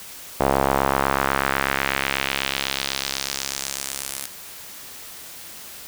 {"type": "tone with band-pass filter sweep", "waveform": "sawtooth", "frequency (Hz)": 68.1, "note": "C#2", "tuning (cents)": -30, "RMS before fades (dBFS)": -24, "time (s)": [0.4, 4.26], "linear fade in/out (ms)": 0, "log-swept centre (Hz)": [700, 11000], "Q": 1.4, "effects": ["white hiss -39 dBFS RMS until 5.87 s"]}